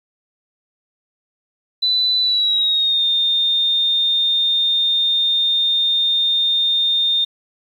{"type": "tone with pitch glide", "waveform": "sine", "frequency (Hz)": [3992, 3640], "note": ["B7", "A#7"], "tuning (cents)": [18, -42], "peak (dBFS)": -14, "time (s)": [1.82, 7.25], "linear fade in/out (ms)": 10, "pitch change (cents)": -160, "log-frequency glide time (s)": [2.21, 3.04], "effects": ["8-bit"]}